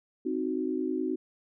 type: chord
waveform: sine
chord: C diminished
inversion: none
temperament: equal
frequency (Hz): 261.6 / 311.1 / 370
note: C4 / Eb4 / Gb4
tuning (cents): 0 / 0 / 0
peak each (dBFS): -32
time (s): 0.25-1.16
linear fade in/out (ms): 10
effects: none